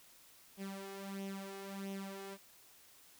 sawtooth tone with flanger, 195.6 Hz, G3, 4 cents flat, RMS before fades -45 dBFS, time 0.57-2.38 s, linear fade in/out 50 ms, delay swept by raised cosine 0.32 to 2.42 ms, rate 1.5 Hz, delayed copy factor +0.7, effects white hiss -62 dBFS RMS until 3.19 s

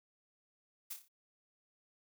blue noise with echo, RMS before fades -42 dBFS, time 0.9-0.94 s, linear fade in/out 10 ms, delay 29 ms, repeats 5, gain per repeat -6 dB, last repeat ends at 1.085 s, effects none

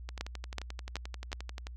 two click trains, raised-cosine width 0.2 ms, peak -17 / -24 dBFS, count 4 / 19, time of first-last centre 0.21-1.329 / 0.09-1.669 s, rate 2.68 / 11.4 Hz, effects added 60 Hz sine -42 dBFS peak until 1.76 s

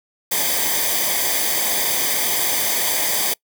white noise with comb filter, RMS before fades -20 dBFS, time 0.31-3.34 s, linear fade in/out 10 ms, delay 0.73 ms, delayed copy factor -0.75, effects noise-tail reverb RT60 0.1 s tail -24 dB re dry

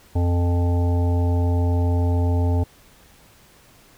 harmonic tone, 87.31 Hz, F2, in tune, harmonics 1 / 3 / 5 / 7 / 9 / 10, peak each -17 / -27 / -31 / -34 / -36 / -37 dBFS, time 0.15-2.64 s, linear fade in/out 10 ms, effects pink hiss -52 dBFS RMS until 3.97 s

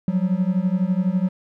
triangle beating tone pair, 178.5 / 190.5 Hz, F3 / G3, +38 / -49 cents, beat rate 12 Hz, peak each -19 / -19 dBFS, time 0.08-1.29 s, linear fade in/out 2 ms, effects none

